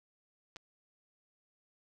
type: clicks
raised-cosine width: 0.2 ms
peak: -29 dBFS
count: 2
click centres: 0.561 / 0.567 s
effects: none